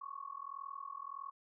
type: tone with amplitude modulation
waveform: sine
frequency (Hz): 1108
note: C#6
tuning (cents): -1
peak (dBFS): -39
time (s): 0.01-1.31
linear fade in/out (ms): 10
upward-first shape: sine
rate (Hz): 41.6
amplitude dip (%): 95
effects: none